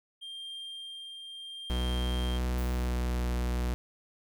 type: tone with tremolo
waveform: triangle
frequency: 3191 Hz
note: G7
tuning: 30 cents sharp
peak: -37 dBFS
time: 0.21-2.39 s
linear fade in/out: 20 ms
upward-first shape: triangle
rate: 0.75 Hz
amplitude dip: 35%
type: tone with pitch glide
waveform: 45% pulse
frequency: 61.74 to 60.96 Hz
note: B1 to B1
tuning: 0 to -22 cents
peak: -28 dBFS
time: 1.7-3.74 s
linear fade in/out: 0 ms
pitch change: -22 cents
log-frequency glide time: 2.7-3.14 s
type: noise with exponential decay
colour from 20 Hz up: violet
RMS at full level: -47 dBFS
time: 2.58-3.23 s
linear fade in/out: 1 ms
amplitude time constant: 140 ms
effects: none